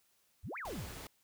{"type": "exponential two-way sweep", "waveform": "sine", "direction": "up then down", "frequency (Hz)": [58.27, 2489, 58.27], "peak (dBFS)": -40, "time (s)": [0.43, 0.87], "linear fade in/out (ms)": 20, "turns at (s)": 0.58}
{"type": "noise", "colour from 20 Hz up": "pink", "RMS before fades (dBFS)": -47, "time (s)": [0.65, 1.07], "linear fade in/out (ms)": 2}
{"effects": ["white hiss -73 dBFS RMS until 1.23 s"]}